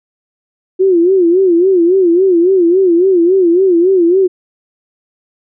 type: tone with vibrato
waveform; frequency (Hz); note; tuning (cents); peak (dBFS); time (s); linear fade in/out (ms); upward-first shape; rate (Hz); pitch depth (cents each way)
sine; 360; F#4; -47; -6; 0.79-4.28; 20; sine; 3.6; 130
effects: none